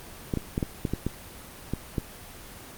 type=clicks; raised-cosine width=3 ms; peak=-13 dBFS; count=9; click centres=0.338 / 0.373 / 0.579 / 0.628 / 0.852 / 0.936 / 1.066 / 1.736 / 1.982 s; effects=pink hiss -44 dBFS RMS until 2.77 s + Opus 24 kbps